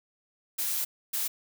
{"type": "noise bursts at uneven times", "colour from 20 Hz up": "blue", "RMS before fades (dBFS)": -30, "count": 2, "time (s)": [[0.58, 0.85], [1.13, 1.28]], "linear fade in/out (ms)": 10, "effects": []}